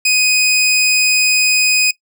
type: tone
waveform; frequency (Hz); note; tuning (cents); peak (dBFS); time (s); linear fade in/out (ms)
20% pulse; 2500; D#7; +8; -6; 0.05-1.91; 5
effects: noise-tail reverb RT60 0.1 s tail -18 dB re dry